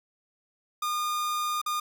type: tone with dropouts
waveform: 45% pulse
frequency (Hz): 1216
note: D#6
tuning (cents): -40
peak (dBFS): -27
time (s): 0.82-1.8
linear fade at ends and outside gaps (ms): 5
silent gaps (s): 1.616-1.661
effects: none